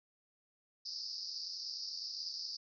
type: band-pass noise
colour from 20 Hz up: pink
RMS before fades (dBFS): -43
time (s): 0.85-2.57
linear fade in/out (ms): 10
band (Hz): 4600 to 5300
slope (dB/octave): 96
effects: none